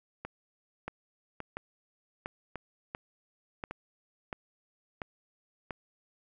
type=two click trains; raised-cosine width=0.5 ms; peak=-21 / -23 dBFS; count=8 / 4; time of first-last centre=0.88-5.708 / 0.25-3.71 s; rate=1.45 / 0.867 Hz; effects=none